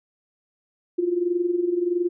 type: tone with amplitude modulation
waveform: sine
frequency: 351.1 Hz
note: F4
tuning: 9 cents sharp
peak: -17 dBFS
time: 0.98-2.09 s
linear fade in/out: 10 ms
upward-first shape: sine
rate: 21.5 Hz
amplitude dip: 70%
effects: none